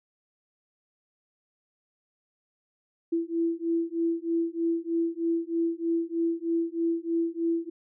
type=beating tone pair; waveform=sine; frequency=332 / 335.2 Hz; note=E4 / E4; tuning=+12 / +29 cents; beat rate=3.2 Hz; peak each=-28 dBFS; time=3.12-7.7 s; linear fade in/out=10 ms; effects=none

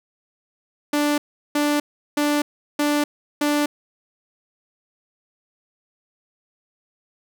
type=tone bursts; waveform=sawtooth; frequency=293.7 Hz; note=D4; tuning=in tune; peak=-14 dBFS; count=5; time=0.93-3.66 s; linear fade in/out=5 ms; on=250 ms; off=370 ms; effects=none

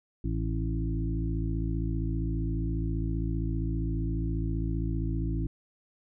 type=harmonic tone with a mistuned harmonic; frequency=55 Hz; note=A1; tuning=in tune; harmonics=1 / 2 / 3 / 5 / 6; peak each=-30 / -33 / -35 / -37 / -38 dBFS; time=0.24-5.47 s; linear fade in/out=5 ms; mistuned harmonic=1; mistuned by=-21 cents; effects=none

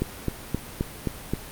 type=click train; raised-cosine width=3 ms; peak=-11 dBFS; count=6; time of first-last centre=0.02-1.336 s; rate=3.8 Hz; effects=pink hiss -40 dBFS RMS until 1.51 s + Opus 32 kbps

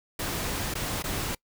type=noise with dropouts; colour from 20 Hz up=pink; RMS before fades=-31 dBFS; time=0.19-1.35 s; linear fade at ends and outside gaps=5 ms; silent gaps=0.74-0.752 / 1.025-1.039 s; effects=noise-tail reverb RT60 0.1 s tail -24 dB re dry

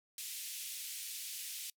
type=band-pass noise; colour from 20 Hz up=white; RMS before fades=-44 dBFS; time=0.18-1.7 s; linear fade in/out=2 ms; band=2400 to 14000 Hz; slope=24 dB/octave; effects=noise-tail reverb RT60 0.1 s tail -25 dB re dry

